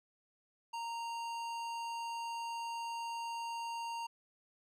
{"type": "tone with hard clipping", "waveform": "sine", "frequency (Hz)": 928, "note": "A#5", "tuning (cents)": -8, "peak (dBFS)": -40, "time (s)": [0.73, 4.07], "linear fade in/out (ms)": 10, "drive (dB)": 15, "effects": []}